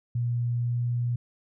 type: tone with pitch glide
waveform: sine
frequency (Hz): 119.9 to 120.66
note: A#2 to B2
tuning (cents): +49 to -40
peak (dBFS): -24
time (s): 0.15-1.16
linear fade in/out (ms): 5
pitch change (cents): +11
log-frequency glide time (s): 0.59-0.8
effects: none